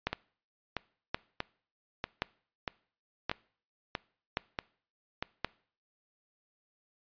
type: two click trains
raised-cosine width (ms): 0.3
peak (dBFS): -13 / -16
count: 6 / 9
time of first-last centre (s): 0.07-5.446 / 0.13-5.226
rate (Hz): 0.93 / 1.57
effects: noise-tail reverb RT60 0.5 s tail -23 dB re dry + resampled to 11025 Hz